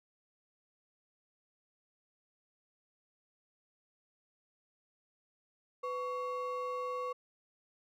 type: ring-modulated tone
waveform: triangle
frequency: 810 Hz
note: G#5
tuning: 43 cents flat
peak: -30 dBFS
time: 5.83-7.13 s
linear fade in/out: 10 ms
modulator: 309 Hz
effects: none